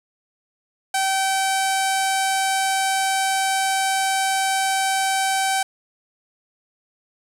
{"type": "tone with low-pass filter", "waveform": "sawtooth", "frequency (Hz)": 771, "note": "G5", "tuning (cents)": -29, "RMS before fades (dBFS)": -21, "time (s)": [0.94, 5.63], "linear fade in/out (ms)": 5, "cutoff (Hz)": 9600, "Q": 2.2, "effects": ["7-bit"]}